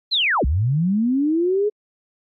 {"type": "linear two-way sweep", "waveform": "sine", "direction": "down then up", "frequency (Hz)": [4253, 58.27, 427.5], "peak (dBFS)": -16, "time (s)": [0.11, 1.7], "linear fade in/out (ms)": 20, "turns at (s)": 0.45, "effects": ["AAC 64 kbps"]}